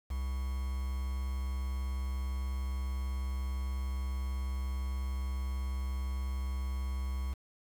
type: tone with quantisation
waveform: triangle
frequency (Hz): 65.6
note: C2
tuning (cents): +5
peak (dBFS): -30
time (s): 0.1-7.34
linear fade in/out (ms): 10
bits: 8
effects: none